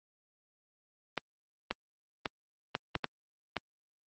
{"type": "clicks", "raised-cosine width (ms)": 0.3, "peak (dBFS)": -14, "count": 7, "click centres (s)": [1.177, 1.71, 2.258, 2.751, 2.953, 3.043, 3.567], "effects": ["high-pass 150 Hz 12 dB/octave", "Opus 24 kbps"]}